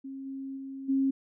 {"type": "tone with level steps", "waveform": "sine", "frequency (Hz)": 270, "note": "C#4", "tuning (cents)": -45, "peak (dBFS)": [-37, -35, -37, -23], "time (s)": [0.04, 1.11], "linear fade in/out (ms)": 10, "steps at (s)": [0.25, 0.56, 0.88], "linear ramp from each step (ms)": 20, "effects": []}